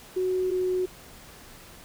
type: tone pair in turn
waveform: sine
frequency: 370 / 367.7 Hz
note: F#4 / F#4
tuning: 0 / -11 cents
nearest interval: unison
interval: 11 cents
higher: first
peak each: -23 dBFS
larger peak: neither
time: 0.16-0.51 / 0.51-0.86 s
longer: neither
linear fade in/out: 10 ms
effects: pink hiss -48 dBFS RMS until 1.84 s